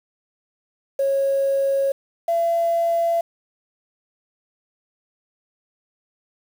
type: tone pair in turn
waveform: sine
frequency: 548 / 675.9 Hz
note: C#5 / E5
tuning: -20 / +43 cents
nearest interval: major third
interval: 363 cents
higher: second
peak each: -16 dBFS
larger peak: neither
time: 0.99-1.92 / 2.28-3.21 s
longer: neither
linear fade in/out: 5 ms
effects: tanh soft clip ceiling -13 dBFS + 7-bit